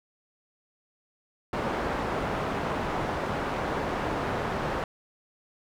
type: low-pass noise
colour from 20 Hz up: white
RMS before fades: -30 dBFS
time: 1.53-4.84 s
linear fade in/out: 2 ms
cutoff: 980 Hz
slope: 12 dB/octave
effects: none